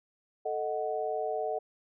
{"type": "chord", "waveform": "sine", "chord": "D# diminished", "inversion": "second", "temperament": "equal", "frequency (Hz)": [440, 622.3, 740], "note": ["A4", "D#5", "F#5"], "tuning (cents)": [0, 0, 0], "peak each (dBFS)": -34, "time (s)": [0.45, 1.59], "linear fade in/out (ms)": 10, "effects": []}